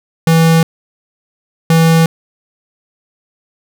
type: tone pair in turn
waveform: square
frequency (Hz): 163.7 / 163.7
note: E3 / E3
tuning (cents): -12 / -12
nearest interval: unison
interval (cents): 0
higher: neither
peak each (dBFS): -7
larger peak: neither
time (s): 0.27-0.63 / 1.7-2.06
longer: neither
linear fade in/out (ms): 2
effects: none